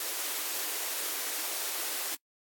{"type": "high-pass noise", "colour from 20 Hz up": "white", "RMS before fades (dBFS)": -34, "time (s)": [0, 2.15], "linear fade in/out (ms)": 2, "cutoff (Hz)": 280, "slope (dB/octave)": 96, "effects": ["noise-tail reverb RT60 0.1 s tail -24 dB re dry", "AAC 64 kbps"]}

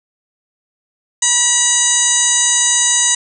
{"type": "harmonic tone with a mistuned harmonic", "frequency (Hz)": 966, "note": "B5", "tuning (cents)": -39, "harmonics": [1, 2, 3, 4, 5, 6, 7, 8, 9], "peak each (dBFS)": [-27, -22, -24, -21, -28, -17, -16, -19, -19], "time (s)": [1.22, 3.15], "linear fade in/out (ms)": 5, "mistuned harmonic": 6, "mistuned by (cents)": 100, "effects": []}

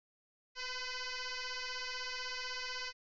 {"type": "tone with frequency modulation", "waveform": "sine", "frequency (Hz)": 1510, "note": "F#6", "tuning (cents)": 35, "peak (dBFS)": -38, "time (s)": [0.55, 2.93], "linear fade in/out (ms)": 50, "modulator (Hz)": 506, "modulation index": 7.8, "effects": []}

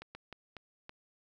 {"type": "slowing click train", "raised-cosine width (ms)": 0.3, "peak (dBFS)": -29, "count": 5, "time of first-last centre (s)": [0.02, 0.894], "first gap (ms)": 130, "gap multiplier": 1.36, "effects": []}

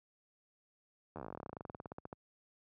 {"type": "slowing click train", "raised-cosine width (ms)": 1, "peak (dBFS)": -30, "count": 29, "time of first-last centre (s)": [1.16, 2.128], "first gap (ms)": 12, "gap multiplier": 1.07, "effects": ["high-pass 80 Hz 12 dB/octave"]}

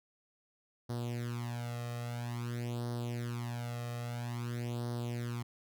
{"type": "tone with flanger", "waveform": "sawtooth", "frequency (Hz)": 119.7, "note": "A#2", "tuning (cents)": 46, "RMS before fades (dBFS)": -38, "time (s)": [0.89, 5.43], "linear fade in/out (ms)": 10, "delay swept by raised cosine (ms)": [0.2, 1.6], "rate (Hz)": 0.5, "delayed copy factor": 0.8, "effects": []}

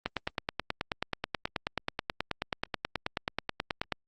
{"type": "click train", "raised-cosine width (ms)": 0.3, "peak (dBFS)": -13, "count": 37, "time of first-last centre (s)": [0.06, 3.923], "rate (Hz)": 9.32, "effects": ["Opus 32 kbps"]}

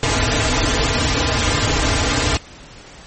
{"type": "noise with comb filter", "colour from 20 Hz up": "pink", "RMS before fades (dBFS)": -17, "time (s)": [0.03, 2.37], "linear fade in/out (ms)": 0, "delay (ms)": 5.4, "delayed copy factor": -0.95, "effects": ["pink hiss -40 dBFS RMS until 3.06 s", "MP3 32 kbps"]}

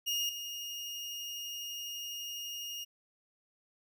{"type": "tone with level steps", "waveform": "30% pulse", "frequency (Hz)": 2848, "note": "F7", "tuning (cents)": 33, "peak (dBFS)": [-28, -36], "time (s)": [0.06, 2.85], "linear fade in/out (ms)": 20, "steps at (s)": 0.29, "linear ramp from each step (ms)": 2, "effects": []}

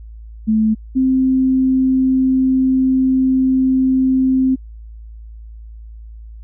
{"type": "tone pair in turn", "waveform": "sine", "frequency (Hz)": [218.4, 261.3], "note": ["A3", "C4"], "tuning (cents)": [-13, -2], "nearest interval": "minor third", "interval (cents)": 311, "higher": "second", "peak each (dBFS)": -11, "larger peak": "neither", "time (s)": [[0.47, 0.75], [0.95, 4.56]], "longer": "second", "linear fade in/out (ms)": 20, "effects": ["added 55 Hz sine -32 dBFS peak until 6.43 s"]}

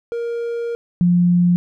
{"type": "tone pair in turn", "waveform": ["triangle", "sine"], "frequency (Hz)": [469, 176.05], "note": ["A#4", "F3"], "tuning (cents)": [11, 14], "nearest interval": "octave + perfect fourth", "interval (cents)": 1697, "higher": "first", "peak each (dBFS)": [-19, -11], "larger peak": "second", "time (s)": [[0.12, 0.75], [1.01, 1.56]], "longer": "first", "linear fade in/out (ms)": 0, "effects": []}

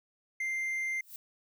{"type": "tone", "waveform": "triangle", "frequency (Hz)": 2093, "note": "C7", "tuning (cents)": 0, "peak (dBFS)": -29, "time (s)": [0.4, 1.01], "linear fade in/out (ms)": 5}
{"type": "noise with exponential growth", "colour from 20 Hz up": "violet", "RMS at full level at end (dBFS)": -41, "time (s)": [0.95, 1.16], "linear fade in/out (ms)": 1, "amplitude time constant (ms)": 45}
{"effects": []}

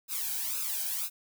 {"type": "noise with flanger", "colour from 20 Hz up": "blue", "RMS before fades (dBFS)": -33, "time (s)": [0.08, 1.1], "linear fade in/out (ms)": 50, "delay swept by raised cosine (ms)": [0.77, 1.3], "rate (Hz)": 2, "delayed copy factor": 0.95, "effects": []}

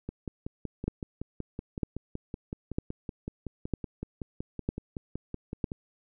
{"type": "two click trains", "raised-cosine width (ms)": 3, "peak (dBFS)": [-15, -22], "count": [6, 31], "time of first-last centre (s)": [[0.88, 5.642], [0.09, 5.719]], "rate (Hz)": [1.05, 5.33], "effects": []}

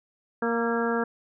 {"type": "harmonic tone with a mistuned harmonic", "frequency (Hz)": 233.1, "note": "A#3", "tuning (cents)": 0, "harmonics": [1, 2, 3, 4, 5, 6, 7], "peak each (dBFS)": [-28, -27, -34, -34, -37, -33, -33], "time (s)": [0.42, 1.04], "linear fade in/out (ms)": 5, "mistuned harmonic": 6, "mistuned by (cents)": -40, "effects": []}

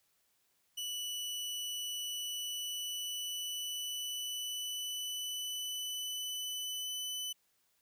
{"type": "tone with pitch glide", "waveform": "sawtooth", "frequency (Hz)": [2960, 3000], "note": ["F#7", "F#7"], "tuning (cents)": [0, 23], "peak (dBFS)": -34, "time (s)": [0.77, 7.33], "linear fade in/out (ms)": 10, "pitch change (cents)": 23, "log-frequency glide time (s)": [1.89, 6.97], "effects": ["white hiss -75 dBFS RMS until 7.81 s"]}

